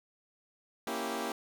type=chord; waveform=15% pulse; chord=A# diminished seventh; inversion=none; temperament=equal; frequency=233.1 / 277.2 / 329.6 / 392 Hz; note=A#3 / C#4 / E4 / G4; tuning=0 / 0 / 0 / 0 cents; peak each=-32 / -34 / -34 / -32 dBFS; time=0.87-1.32 s; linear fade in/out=2 ms; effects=none